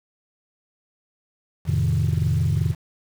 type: chord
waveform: sine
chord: F dominant seventh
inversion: none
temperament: equal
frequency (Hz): 87.31 / 110 / 130.81 / 155.56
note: F2 / A2 / C3 / Eb3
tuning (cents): 0 / 0 / 0 / 0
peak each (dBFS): -22 / -23 / -23 / -22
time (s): 1.65-2.75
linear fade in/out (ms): 50
effects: tanh soft clip ceiling -13 dBFS + 7-bit